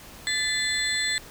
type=tone cluster; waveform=sine; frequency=1743 / 2019 / 3498 / 4146 / 7900 Hz; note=A6 / B6 / A7 / C8 / B8; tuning=-17 / +38 / -11 / -17 / 0 cents; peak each=-30 dBFS; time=0.27-1.18 s; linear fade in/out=0 ms; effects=pink hiss -45 dBFS RMS until 1.3 s